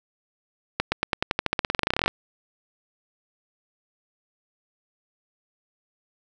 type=accelerating click train; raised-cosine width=0.3 ms; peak=-5 dBFS; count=24; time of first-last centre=0.8-2.08 s; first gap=120 ms; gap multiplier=0.92; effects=none